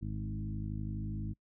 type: harmonic tone with a mistuned harmonic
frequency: 52.2 Hz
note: G#1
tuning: 10 cents sharp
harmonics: 1 / 2 / 3 / 4 / 5 / 6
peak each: -40 / -39 / -43 / -43 / -50 / -48 dBFS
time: 0.01-1.34 s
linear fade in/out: 20 ms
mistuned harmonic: 3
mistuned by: -15 cents
effects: noise-tail reverb RT60 0.1 s tail -25 dB re dry